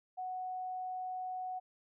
sine tone, 740 Hz, F#5, in tune, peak -37 dBFS, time 0.17-1.6 s, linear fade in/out 20 ms, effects none

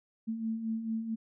sine beating tone pair, 220 / 224.5 Hz, A3 / A3, 0 / +35 cents, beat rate 4.5 Hz, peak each -40 / -32 dBFS, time 0.27-1.16 s, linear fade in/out 20 ms, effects none

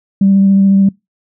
sine tone with vibrato, 195.6 Hz, G3, 4 cents flat, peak -5 dBFS, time 0.21-0.89 s, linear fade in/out 5 ms, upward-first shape sine, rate 14 Hz, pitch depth 14 cents each way, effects noise-tail reverb RT60 0.2 s tail -24 dB re dry + tanh soft clip ceiling -1 dBFS

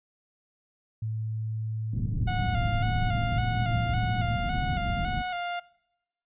sine tone with pitch glide, 110 to 113.35 Hz, A2 to A#2, 0 to -48 cents, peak -28 dBFS, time 1.02-4.36 s, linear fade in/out 5 ms, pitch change +52 cents, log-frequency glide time 3-3.38 s
pink low-pass noise, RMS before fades -30 dBFS, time 1.93-5.22 s, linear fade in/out 2 ms, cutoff 220 Hz, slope 24 dB/octave
sawtooth tone with vibrato, 716 Hz, F5, 43 cents sharp, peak -26 dBFS, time 2.27-5.6 s, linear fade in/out 10 ms, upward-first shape square, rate 1.8 Hz, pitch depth 36 cents each way
effects noise-tail reverb RT60 0.9 s tail -22 dB re dry + resampled to 8000 Hz

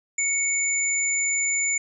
sine tone pair together, 2220 / 7043 Hz, C#7 / A8, +2 / +1 cents, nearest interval octave + minor sixth, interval 1999 cents, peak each -25 / -23 dBFS, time 0.18-1.78 s, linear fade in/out 5 ms, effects none

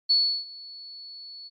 sine tone with ADSR envelope, 4417 Hz, C#8, 7 cents flat, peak -16 dBFS, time 0.09-1.5 s, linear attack 16 ms, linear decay 340 ms, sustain -23 dB, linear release 33 ms, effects MP3 64 kbps

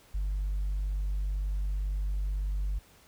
sine tone, 49 Hz, G1, in tune, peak -26 dBFS, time 0.14-2.79 s, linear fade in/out 10 ms, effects tanh soft clip ceiling -26 dBFS + pink hiss -59 dBFS RMS until 3.07 s

